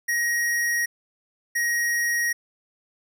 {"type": "tone pair in turn", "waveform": "square", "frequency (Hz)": [1888, 1888], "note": ["A#6", "A#6"], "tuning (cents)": [22, 22], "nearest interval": "unison", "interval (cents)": 0, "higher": "neither", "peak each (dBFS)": -22, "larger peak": "neither", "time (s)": [[0.08, 0.86], [1.55, 2.33]], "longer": "neither", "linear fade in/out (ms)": 10, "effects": []}